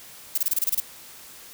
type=noise bursts; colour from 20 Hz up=violet; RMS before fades=-22 dBFS; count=9; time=0.35-0.802 s; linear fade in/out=5 ms; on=28 ms; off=25 ms; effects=white hiss -45 dBFS RMS until 1.53 s